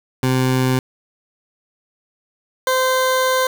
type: tone pair in turn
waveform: 20% pulse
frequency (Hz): 129.2 / 516.8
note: C3 / C5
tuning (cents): -21 / -21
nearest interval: 2 octaves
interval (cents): 2400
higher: second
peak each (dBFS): -10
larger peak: neither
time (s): 0.23-0.79 / 2.67-3.47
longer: second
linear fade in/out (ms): 2
effects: 7-bit